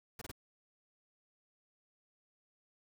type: noise bursts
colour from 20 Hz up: pink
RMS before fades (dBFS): -45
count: 3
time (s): 0.19-0.315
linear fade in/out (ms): 5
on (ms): 25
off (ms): 25
effects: none